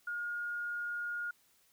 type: tone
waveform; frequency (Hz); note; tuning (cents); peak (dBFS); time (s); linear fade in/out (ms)
sine; 1427; F6; +37; -35; 0.07-1.31; 5
effects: white hiss -69 dBFS RMS until 1.72 s